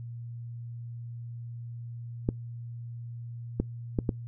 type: clicks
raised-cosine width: 3 ms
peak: -12 dBFS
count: 4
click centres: 2.289 / 3.6 / 3.988 / 4.092 s
effects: noise-tail reverb RT60 0.2 s tail -26 dB re dry + added 118 Hz sine -37 dBFS peak until 4.27 s